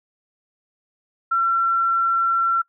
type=tone; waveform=sine; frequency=1356 Hz; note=E6; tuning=49 cents sharp; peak=-16 dBFS; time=1.31-2.62 s; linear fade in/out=10 ms; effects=noise-tail reverb RT60 0.1 s tail -21 dB re dry